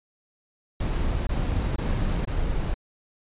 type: noise bursts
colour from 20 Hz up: brown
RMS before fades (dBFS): -25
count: 4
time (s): 0.8-2.743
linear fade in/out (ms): 5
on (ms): 470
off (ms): 21
effects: resampled to 8000 Hz